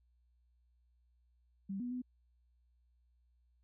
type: tone with pitch steps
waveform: sine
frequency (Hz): 195.2 / 244.7 / 250.4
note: G3 / B3 / B3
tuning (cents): -7 / -16 / +24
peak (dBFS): -37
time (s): 1.69-2.02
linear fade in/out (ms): 10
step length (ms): 110
effects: added 60 Hz sine -69 dBFS peak until 3.63 s